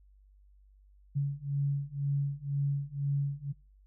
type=beating tone pair; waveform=sine; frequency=140 / 142 Hz; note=C#3 / C#3; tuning=+18 / +42 cents; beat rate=2 Hz; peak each=-32 / -31 dBFS; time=1.15-3.53 s; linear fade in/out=20 ms; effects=noise-tail reverb RT60 0.3 s tail -22 dB re dry + added 49 Hz sine -57 dBFS peak until 3.86 s